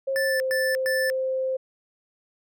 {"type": "tone with pitch glide", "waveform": "sine", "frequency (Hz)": [538, 523], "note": ["C5", "C5"], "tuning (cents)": [48, -1], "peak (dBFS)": -23, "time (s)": [0.07, 1.57], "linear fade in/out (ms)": 10, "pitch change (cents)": -49, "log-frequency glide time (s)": [0.26, 0.39]}
{"type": "tone bursts", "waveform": "square", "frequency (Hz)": 1760, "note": "A6", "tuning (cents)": 0, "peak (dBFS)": -25, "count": 3, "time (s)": [0.16, 1.1], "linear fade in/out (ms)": 0, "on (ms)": 240, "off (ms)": 110}
{"effects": []}